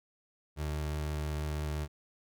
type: tone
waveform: 30% pulse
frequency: 75.5 Hz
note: D2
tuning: 48 cents sharp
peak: -30 dBFS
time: 0.56-1.88 s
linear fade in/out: 50 ms
effects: none